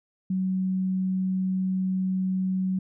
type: tone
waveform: sine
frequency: 187.4 Hz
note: F#3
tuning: 22 cents sharp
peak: -23 dBFS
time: 0.3-2.79 s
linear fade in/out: 5 ms
effects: none